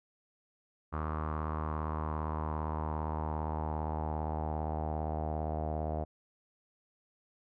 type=tone with low-pass filter sweep; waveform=sawtooth; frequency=77.5 Hz; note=D#2; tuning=6 cents flat; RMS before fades=-35 dBFS; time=0.92-6.05 s; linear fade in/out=20 ms; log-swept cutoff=1200 to 680 Hz; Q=4.9; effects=none